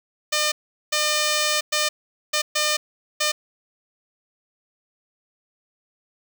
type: tone bursts at uneven times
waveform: 5% pulse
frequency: 604 Hz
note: D5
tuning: 48 cents sharp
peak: -8 dBFS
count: 6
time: 0.32-0.52 / 0.92-1.61 / 1.72-1.89 / 2.33-2.42 / 2.55-2.77 / 3.2-3.32 s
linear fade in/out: 10 ms
effects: none